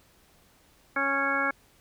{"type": "harmonic tone", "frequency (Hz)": 276.1, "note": "C#4", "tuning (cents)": -7, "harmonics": [1, 2, 3, 4, 5, 6, 8], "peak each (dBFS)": [-35, -34, -35, -33, -29, -29, -33], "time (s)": [0.96, 1.51], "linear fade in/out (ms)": 5, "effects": ["pink hiss -61 dBFS RMS until 1.8 s"]}